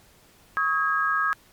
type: tone cluster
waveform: sine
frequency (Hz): 1111 / 1270 / 1636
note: C#6 / D#6 / G#6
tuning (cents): +4 / +35 / -26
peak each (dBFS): -29 / -24 / -24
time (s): 0.57-1.33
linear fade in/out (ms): 0
effects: pink hiss -56 dBFS RMS until 1.52 s + MP3 96 kbps